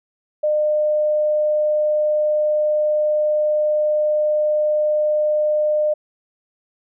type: tone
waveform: sine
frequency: 605 Hz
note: D#5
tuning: 49 cents flat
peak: -15 dBFS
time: 0.43-5.94 s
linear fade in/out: 10 ms
effects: none